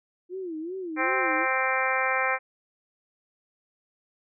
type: tone with vibrato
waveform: sine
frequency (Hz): 344.8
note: F4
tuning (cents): -22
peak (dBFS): -31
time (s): 0.29-1.47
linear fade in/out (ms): 50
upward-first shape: sine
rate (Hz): 2.6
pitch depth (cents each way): 180
type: harmonic tone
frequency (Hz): 261.6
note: C4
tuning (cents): 0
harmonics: 2 / 3 / 4 / 5 / 6 / 7 / 8 / 9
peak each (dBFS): -31 / -31 / -31 / -31 / -31 / -31 / -31 / -31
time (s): 0.96-2.39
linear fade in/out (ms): 50
effects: none